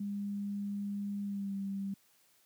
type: tone with pitch glide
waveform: sine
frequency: 202.1 to 196.57 Hz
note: G#3 to G3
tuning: -47 to +5 cents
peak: -34 dBFS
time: 0-1.94 s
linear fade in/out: 5 ms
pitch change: -48 cents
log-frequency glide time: 1.22-1.55 s
effects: white hiss -68 dBFS RMS until 2.45 s + high-pass 100 Hz 12 dB/octave